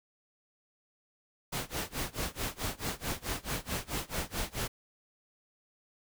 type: noise with tremolo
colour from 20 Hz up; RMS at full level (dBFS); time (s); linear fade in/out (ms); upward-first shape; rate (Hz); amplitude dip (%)
pink; -33; 1.52-4.68; 10; sine; 4.6; 95
effects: none